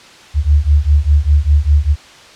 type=beating tone pair; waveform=sine; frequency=71 / 76 Hz; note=C#2 / D#2; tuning=+42 / -40 cents; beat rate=5 Hz; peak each=-11 dBFS; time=0.34-1.96 s; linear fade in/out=50 ms; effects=white hiss -39 dBFS RMS until 2.35 s + low-pass 5000 Hz 12 dB/octave